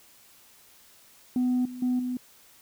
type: tone with level steps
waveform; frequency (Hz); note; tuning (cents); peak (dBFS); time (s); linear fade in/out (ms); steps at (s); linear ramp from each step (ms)
sine; 250; B3; +21; -20 / -36 / -21 / -27; 1.36-2.17; 2; 1.65 / 1.82 / 1.99; 5
effects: tanh soft clip ceiling -20 dBFS + white hiss -56 dBFS RMS until 2.61 s